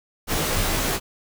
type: noise with comb filter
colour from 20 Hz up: pink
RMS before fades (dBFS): -23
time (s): 0.27-1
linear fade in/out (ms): 50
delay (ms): 17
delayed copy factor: -0.7
effects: none